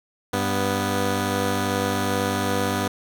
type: tone pair together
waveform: 10% pulse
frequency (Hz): 98 / 246.3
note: G2 / B3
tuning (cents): 0 / -5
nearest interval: octave + major third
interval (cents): 1595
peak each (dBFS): -16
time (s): 0.33-2.88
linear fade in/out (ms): 5
effects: none